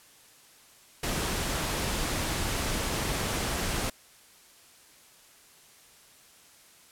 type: noise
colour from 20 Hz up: pink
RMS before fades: -30 dBFS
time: 1.03-3.9 s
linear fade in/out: 5 ms
type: clicks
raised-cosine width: 2 ms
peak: -24 dBFS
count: 3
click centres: 1.989 / 2.753 / 3.845 s
effects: white hiss -56 dBFS RMS until 6.91 s + low-pass 12000 Hz 12 dB/octave